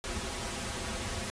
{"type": "noise with comb filter", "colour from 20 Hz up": "pink", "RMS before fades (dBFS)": -36, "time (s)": [0.04, 1.3], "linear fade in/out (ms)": 0, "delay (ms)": 6.7, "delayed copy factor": -0.8, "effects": ["resampled to 22050 Hz"]}